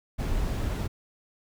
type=noise; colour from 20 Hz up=brown; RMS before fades=-28 dBFS; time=0.18-0.88 s; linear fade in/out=20 ms; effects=none